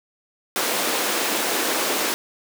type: high-pass noise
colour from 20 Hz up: pink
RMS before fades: -23 dBFS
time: 0.56-2.14 s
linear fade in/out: 0 ms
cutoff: 280 Hz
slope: 24 dB/octave
effects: none